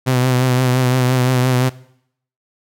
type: tone with vibrato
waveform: sawtooth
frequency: 127.1 Hz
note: C3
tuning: 50 cents flat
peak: -9 dBFS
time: 0.06-1.7 s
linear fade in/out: 20 ms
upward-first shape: triangle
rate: 5.8 Hz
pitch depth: 45 cents each way
effects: noise-tail reverb RT60 0.7 s tail -20 dB re dry